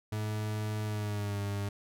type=tone with pitch glide; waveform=40% pulse; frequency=107 to 100.99 Hz; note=A2 to G#2; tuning=-48 to -48 cents; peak=-31 dBFS; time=0.12-1.69 s; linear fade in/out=5 ms; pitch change=-100 cents; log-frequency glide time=0.84-1.4 s; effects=none